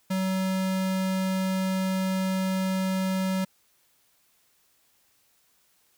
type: tone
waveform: square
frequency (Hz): 188.9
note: F#3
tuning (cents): +36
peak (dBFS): -25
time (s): 0.1-3.45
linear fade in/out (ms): 10
effects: white hiss -66 dBFS RMS until 5.97 s